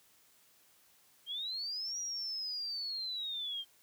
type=linear two-way sweep; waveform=sine; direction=up then down; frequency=3148 to 5780 to 3148 Hz; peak=-36 dBFS; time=1.26-3.65 s; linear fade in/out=50 ms; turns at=1.99 s; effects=white hiss -66 dBFS RMS until 3.82 s + high-pass 60 Hz 12 dB/octave